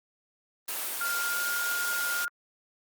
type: noise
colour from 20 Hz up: white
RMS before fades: -33 dBFS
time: 0.68-2.25 s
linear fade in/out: 5 ms
type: tone with pitch glide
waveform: sine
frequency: 1400 to 1415.4 Hz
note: F6 to F6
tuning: +4 to +23 cents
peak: -29 dBFS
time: 1.01-2.28 s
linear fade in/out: 0 ms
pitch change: +19 cents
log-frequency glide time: 1.16-1.44 s
effects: high-pass 400 Hz 12 dB/octave + Opus 32 kbps